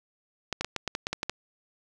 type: clicks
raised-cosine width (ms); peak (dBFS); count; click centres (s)
0.2; -12; 10; 0.527 / 0.61 / 0.646 / 0.763 / 0.877 / 0.951 / 1.069 / 1.13 / 1.231 / 1.296
effects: none